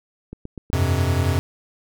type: click train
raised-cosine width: 3 ms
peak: -20 dBFS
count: 5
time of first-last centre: 0.33-0.825 s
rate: 8.08 Hz
type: chord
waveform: square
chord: F suspended second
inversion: none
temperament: equal with one note detuned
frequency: 87.31 / 98 / 129.98 Hz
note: F2 / G2 / C3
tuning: 0 / 0 / -11 cents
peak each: -21 / -25 / -24 dBFS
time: 0.73-1.39 s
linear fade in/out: 0 ms
effects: none